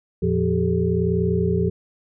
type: tone cluster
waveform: sine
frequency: 86 / 116.1 / 175 / 389.2 / 430.4 Hz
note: F2 / A#2 / F3 / G4 / A4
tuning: -26 / -7 / +4 / -12 / -38 cents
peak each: -25 / -26 / -22 / -24 / -25 dBFS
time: 0.22-1.7 s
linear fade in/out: 10 ms
effects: none